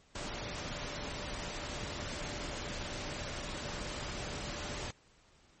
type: tone in noise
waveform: sine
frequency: 587.3 Hz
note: D5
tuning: in tune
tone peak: -50 dBFS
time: 0.15-4.91 s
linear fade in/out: 5 ms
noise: pink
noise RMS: -40 dBFS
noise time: 0.15-4.91 s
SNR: -13 dB
effects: pink hiss -65 dBFS RMS until 5.6 s + MP3 32 kbps